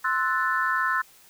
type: chord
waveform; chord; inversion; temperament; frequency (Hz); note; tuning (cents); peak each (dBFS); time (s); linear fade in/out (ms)
sine; F# half-diminished seventh; second; equal; 1046.5 / 1318.5 / 1480 / 1760; C6 / E6 / F#6 / A6; 0 / 0 / 0 / 0; -27; 0.04-1.02; 10
effects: tanh soft clip ceiling -11 dBFS + white hiss -54 dBFS RMS until 1.29 s